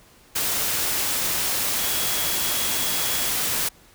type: tone in noise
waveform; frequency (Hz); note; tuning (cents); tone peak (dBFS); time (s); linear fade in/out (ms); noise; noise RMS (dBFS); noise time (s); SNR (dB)
sine; 3335; G#7; +7; -33; 1.78-3.3; 10; white; -24; 0.35-3.69; -12
effects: pink hiss -53 dBFS RMS until 3.94 s